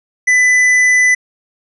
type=tone with hard clipping; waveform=sine; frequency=1998 Hz; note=B6; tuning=20 cents sharp; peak=-9 dBFS; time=0.27-1.15 s; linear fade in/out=10 ms; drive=7 dB; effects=resampled to 32000 Hz